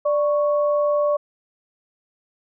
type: tone pair together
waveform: sine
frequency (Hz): 588.7 / 1108.7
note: D5 / C#6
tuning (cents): +4 / 0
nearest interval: major seventh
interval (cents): 1096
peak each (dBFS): -17 / -26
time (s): 0.05-1.17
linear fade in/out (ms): 10
effects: none